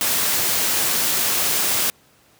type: noise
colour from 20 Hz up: white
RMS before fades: -20 dBFS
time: 0.01-1.9 s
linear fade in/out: 0 ms
effects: pink hiss -55 dBFS RMS until 2.39 s + high-pass 100 Hz 12 dB/octave